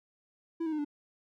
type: tone with pitch steps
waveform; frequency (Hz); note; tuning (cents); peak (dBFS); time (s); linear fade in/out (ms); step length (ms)
triangle; 331 / 317.5 / 304.6 / 292.2; E4 / D#4 / D#4 / D4; +7 / +35 / -37 / -9; -28; 0.6-0.848; 10; 62
effects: none